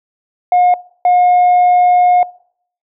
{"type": "tone bursts at uneven times", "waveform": "sine", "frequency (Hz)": 718, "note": "F5", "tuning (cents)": 48, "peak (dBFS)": -5, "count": 2, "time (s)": [[0.52, 0.74], [1.05, 2.23]], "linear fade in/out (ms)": 2, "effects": ["noise-tail reverb RT60 0.6 s tail -23 dB re dry", "tanh soft clip ceiling -5 dBFS"]}